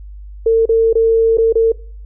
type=tone with dropouts; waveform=sine; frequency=452.2 Hz; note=A4; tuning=47 cents sharp; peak=-8 dBFS; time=0.46-1.72 s; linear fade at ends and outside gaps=5 ms; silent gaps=0.656-0.691 / 0.93-0.953 / 1.373-1.382 / 1.526-1.554 s; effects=noise-tail reverb RT60 0.5 s tail -22 dB re dry + added 50 Hz sine -30 dBFS peak until 2.05 s